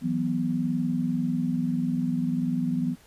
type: chord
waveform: sine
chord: E suspended second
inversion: none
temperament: equal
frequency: 164.81 / 185 / 246.9 Hz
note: E3 / F#3 / B3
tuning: 0 / 0 / 0 cents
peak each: -29 / -30 / -26 dBFS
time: 0.01-2.96 s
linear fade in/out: 50 ms
effects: pink hiss -56 dBFS RMS until 3.06 s + resampled to 32000 Hz